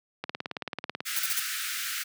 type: click train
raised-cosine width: 0.3 ms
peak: -16 dBFS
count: 15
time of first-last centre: 0.24-1.005 s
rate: 18.3 Hz
type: high-pass noise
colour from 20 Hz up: pink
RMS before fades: -33 dBFS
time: 1.05-2.04 s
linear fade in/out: 20 ms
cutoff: 1300 Hz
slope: 96 dB/octave
type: noise bursts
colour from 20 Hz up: blue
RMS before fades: -28 dBFS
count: 4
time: 1.16-1.4 s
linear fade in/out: 5 ms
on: 33 ms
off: 36 ms
effects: high-pass 150 Hz 12 dB/octave